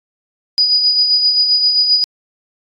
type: tone with tremolo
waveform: sine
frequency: 4933 Hz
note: D#8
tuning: 16 cents flat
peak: -8 dBFS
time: 0.58-2.04 s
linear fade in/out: 0 ms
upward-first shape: sine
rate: 7.6 Hz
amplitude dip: 45%
effects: AAC 48 kbps